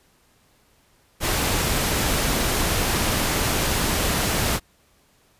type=noise; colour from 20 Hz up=pink; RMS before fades=-22 dBFS; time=1.2-4.6 s; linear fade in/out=50 ms; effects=pink hiss -60 dBFS RMS until 5.39 s + resampled to 32000 Hz